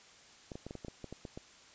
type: clicks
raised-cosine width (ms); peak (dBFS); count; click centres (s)
2; -29; 11; 0.518 / 0.555 / 0.666 / 0.709 / 0.753 / 0.848 / 0.883 / 1.043 / 1.126 / 1.252 / 1.375
effects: white hiss -58 dBFS RMS until 1.74 s + resampled to 16000 Hz